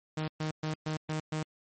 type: tone bursts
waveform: sawtooth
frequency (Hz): 155.56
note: D#3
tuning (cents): 0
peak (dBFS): -27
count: 6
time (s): 0.17-1.43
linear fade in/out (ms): 5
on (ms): 110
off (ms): 120
effects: MP3 32 kbps